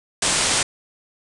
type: low-pass noise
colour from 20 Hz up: white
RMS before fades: -20 dBFS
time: 0.22-0.63 s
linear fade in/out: 5 ms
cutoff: 9600 Hz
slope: 96 dB/octave
effects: none